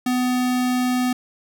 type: tone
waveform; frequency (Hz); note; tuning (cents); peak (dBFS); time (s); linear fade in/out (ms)
square; 250.5; B3; +25; -19; 0.06-1.13; 5
effects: none